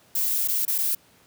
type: noise with dropouts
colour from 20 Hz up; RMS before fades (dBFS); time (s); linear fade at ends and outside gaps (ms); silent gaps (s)
violet; -24; 0.15-0.95; 5; 0.477-0.483 / 0.652-0.678 / 0.781-0.784
effects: pink hiss -57 dBFS RMS until 1.26 s + high-pass 100 Hz 12 dB/octave